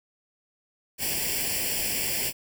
white noise with comb filter, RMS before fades -28 dBFS, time 0.98-2.33 s, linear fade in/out 50 ms, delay 0.39 ms, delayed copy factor +0.9, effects none

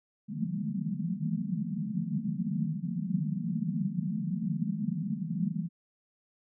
pink band-pass noise, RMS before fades -32 dBFS, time 0.28-5.69 s, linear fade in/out 50 ms, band 150 to 230 Hz, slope 96 dB/octave, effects none

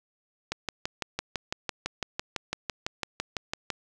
click train, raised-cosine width 0.2 ms, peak -12 dBFS, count 20, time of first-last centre 0.52-3.703 s, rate 5.97 Hz, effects none

